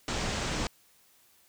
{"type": "low-pass noise", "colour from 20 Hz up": "pink", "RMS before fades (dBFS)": -32, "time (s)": [0.08, 0.67], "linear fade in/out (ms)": 2, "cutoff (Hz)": 7900, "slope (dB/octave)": 48, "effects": ["white hiss -63 dBFS RMS until 1.48 s"]}